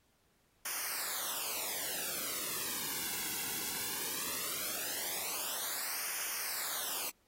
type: noise with flanger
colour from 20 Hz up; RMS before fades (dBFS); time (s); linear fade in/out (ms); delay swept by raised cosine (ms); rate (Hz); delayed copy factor
white; -38; 0.65-7.1; 5; 0.25 to 1.65; 0.18; -1
effects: pink hiss -73 dBFS RMS until 7.27 s + AAC 48 kbps